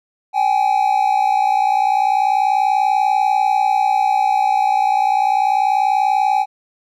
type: tone pair together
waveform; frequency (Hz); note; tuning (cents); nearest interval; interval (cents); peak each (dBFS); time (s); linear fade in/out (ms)
triangle; 775.7 / 836; G5 / G#5; -18 / +11; minor second; 129; -14; 0.33-6.46; 50
effects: none